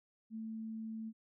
sine tone, 221.8 Hz, A3, 14 cents sharp, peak -40 dBFS, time 0.3-1.13 s, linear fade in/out 50 ms, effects none

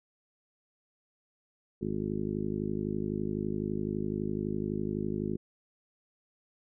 harmonic tone, 51.91 Hz, G#1, in tune, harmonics 1 / 2 / 3 / 4 / 5 / 6 / 7 / 8, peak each -45 / -42 / -38 / -35 / -39 / -40 / -36 / -42 dBFS, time 1.81-5.37 s, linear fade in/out 10 ms, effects none

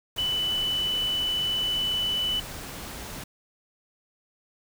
sine tone in noise, 2986 Hz, F#7, 15 cents sharp, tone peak -24 dBFS, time 0.18-2.4 s, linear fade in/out 5 ms, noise pink, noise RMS -38 dBFS, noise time 0.16-3.24 s, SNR +11 dB, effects none

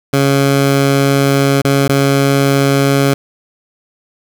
15% pulse tone with dropouts, 138.59 Hz, C#3, in tune, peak -3 dBFS, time 0.13-3.14 s, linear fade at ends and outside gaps 5 ms, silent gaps 1.618-1.647 / 1.879-1.893 s, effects none

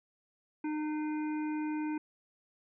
harmonic tone with a mistuned harmonic, 305.3 Hz, D#4, 33 cents flat, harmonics 1 / 3 / 5 / 7 / 8, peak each -32 / -43 / -50 / -53 / -51 dBFS, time 0.64-1.98 s, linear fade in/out 5 ms, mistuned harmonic 7, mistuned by -44 cents, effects none

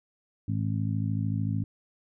harmonic tone, 53.4 Hz, G#1, 49 cents sharp, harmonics 2 / 3 / 4 / 5, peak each -28 / -32 / -34 / -36 dBFS, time 0.48-1.64 s, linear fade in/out 5 ms, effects none

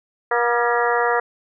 harmonic tone with a mistuned harmonic, 239 Hz, A#3, 43 cents sharp, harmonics 2 / 3 / 4 / 5 / 6 / 7 / 8, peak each -21 / -23 / -24 / -25 / -26 / -26 / -27 dBFS, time 0.31-1.2 s, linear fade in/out 5 ms, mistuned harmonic 6, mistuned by -59 cents, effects none

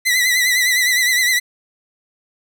sawtooth tone with vibrato, 1989 Hz, B6, 12 cents sharp, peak -10 dBFS, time 0.05-1.4 s, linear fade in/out 20 ms, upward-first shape triangle, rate 9.8 Hz, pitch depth 78 cents each way, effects none

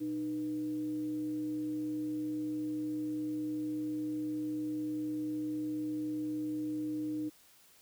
sine tone with frequency modulation, 306 Hz, D#4, 29 cents flat, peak -33 dBFS, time 0-7.3 s, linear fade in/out 20 ms, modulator 182 Hz, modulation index 0.27, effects white hiss -62 dBFS RMS until 7.81 s

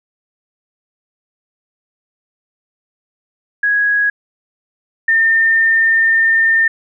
sine tone pair in turn, 1661.2 / 1809.7 Hz, G#6 / A6, 0 / +48 cents, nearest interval minor second, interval 148 cents, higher second, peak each -11 / -9 dBFS, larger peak second, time 3.63-4.1 / 5.08-6.68 s, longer second, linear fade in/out 5 ms, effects none

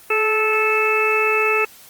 harmonic tone with a mistuned harmonic, 436.8 Hz, A4, 13 cents flat, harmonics 1 / 2 / 3 / 4 / 5 / 6, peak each -20 / -28 / -22 / -30 / -25 / -19 dBFS, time 0.1-1.65 s, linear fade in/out 5 ms, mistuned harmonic 1, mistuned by -24 cents, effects white hiss -45 dBFS RMS until 1.89 s + Opus 24 kbps

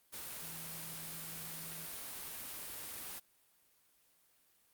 sine tone in noise, 163.3 Hz, E3, 16 cents flat, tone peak -52 dBFS, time 0.41-1.87 s, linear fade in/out 20 ms, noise white, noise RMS -45 dBFS, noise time 0.12-3.2 s, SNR -10 dB, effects white hiss -71 dBFS RMS until 4.73 s + Opus 32 kbps

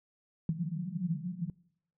pink band-pass noise, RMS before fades -35 dBFS, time 0.49-1.5 s, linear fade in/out 2 ms, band 160 to 180 Hz, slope 96 dB/octave, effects noise-tail reverb RT60 0.7 s tail -23 dB re dry

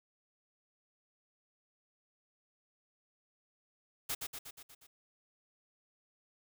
white noise with echo, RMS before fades -36 dBFS, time 4.09-4.15 s, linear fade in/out 10 ms, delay 120 ms, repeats 6, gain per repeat -4 dB, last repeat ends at 4.87 s, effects none

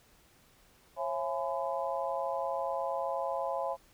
harmonic tone with a mistuned harmonic, 168.4 Hz, E3, 37 cents sharp, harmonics 3 / 4 / 5 / 6, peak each -35 / -36 / -37 / -38 dBFS, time 0.96-3.77 s, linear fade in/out 50 ms, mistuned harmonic 3, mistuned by +120 cents, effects pink hiss -63 dBFS RMS until 3.93 s

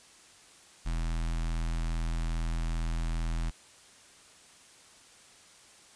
square tone with notch filter, 41.2 Hz, E1, in tune, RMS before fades -31 dBFS, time 0.85-3.51 s, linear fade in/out 20 ms, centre 460 Hz, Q 0.96, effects white hiss -56 dBFS RMS until 5.95 s + resampled to 22050 Hz

